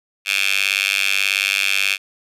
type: tone with high-pass filter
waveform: 10% pulse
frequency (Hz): 98.4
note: G2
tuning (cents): +7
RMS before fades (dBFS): -19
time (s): 0.25-1.98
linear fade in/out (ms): 50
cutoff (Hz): 2600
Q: 4.2
effects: resampled to 32000 Hz